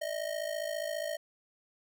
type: ring-modulated tone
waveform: square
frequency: 622.3 Hz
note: D#5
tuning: in tune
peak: -31 dBFS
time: 0.01-1.17 s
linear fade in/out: 10 ms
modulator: 27.4 Hz
effects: none